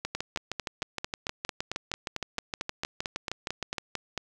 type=two click trains; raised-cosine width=0.2 ms; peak=-14 / -14 dBFS; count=25 / 19; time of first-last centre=0.05-3.783 / 0.15-4.177 s; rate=6.43 / 4.47 Hz; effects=none